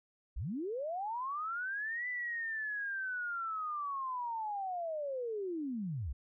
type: linear two-way sweep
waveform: sine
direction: up then down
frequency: 36.71 to 2000 to 53.4 Hz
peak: -35 dBFS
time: 0.36-6.13 s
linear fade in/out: 10 ms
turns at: 2.08 s
effects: none